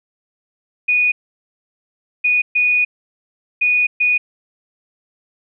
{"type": "tone bursts at uneven times", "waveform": "sine", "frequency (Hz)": 2468, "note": "D#7", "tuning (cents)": -15, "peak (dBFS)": -12, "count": 5, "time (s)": [[0.88, 1.12], [2.24, 2.42], [2.55, 2.85], [3.61, 3.87], [4, 4.18]], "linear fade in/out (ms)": 10, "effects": []}